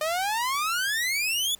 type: exponential sweep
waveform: sawtooth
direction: up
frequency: 603 to 3520 Hz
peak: -21 dBFS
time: 0.01-1.55 s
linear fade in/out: 2 ms
effects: pink hiss -55 dBFS RMS until 1.59 s